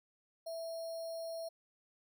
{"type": "tone with sample-and-hold", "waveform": "sine", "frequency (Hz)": 659.3, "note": "E5", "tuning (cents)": 0, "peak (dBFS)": -39, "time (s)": [0.46, 1.49], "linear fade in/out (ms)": 10, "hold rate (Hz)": 4900, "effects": []}